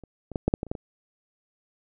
clicks, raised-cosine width 2 ms, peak -30 / -24 / -13 / -8 / -7 / -16 / -29 / -14 / -22 dBFS, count 9, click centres 0.037 / 0.317 / 0.358 / 0.48 / 0.539 / 0.631 / 0.667 / 0.715 / 0.752 s, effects none

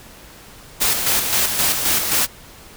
white noise with tremolo, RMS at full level -17 dBFS, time 0.8-2.27 s, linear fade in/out 20 ms, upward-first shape square, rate 3.8 Hz, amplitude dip 45%, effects pink hiss -42 dBFS RMS until 2.76 s

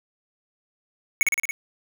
square tone with echo, 2217 Hz, C#7, in tune, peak -16 dBFS, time 1.21-1.23 s, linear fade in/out 0 ms, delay 56 ms, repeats 5, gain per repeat -2 dB, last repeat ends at 1.51 s, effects none

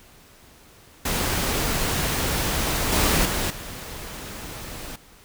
pink noise with level steps, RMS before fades -24 / -20 / -25 / -36 dBFS, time 1.05-4.96 s, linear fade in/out 5 ms, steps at 2.92 / 3.25 / 3.5 s, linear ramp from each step 5 ms, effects pink hiss -51 dBFS RMS until 5.24 s

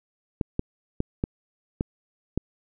clicks, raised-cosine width 3 ms, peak -11 dBFS, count 6, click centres 0.412 / 0.594 / 1.004 / 1.239 / 1.809 / 2.376 s, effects none

